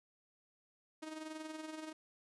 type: tone with amplitude modulation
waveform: sawtooth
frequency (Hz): 313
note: D#4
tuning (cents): +10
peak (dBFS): -38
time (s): 1.02-1.93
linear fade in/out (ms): 10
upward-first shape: sine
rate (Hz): 21.1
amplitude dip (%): 55
effects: resampled to 24000 Hz